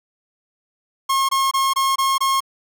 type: tone bursts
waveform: 45% pulse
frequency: 1079 Hz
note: C#6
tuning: 47 cents flat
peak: -16 dBFS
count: 6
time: 1.09-2.405 s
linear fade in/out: 10 ms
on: 200 ms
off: 23 ms
effects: none